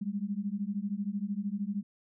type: beating tone pair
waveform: sine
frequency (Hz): 196 / 209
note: G3 / G#3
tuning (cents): 0 / +11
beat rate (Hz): 13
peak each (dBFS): -34 / -34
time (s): 0.01-1.83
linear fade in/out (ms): 10
effects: none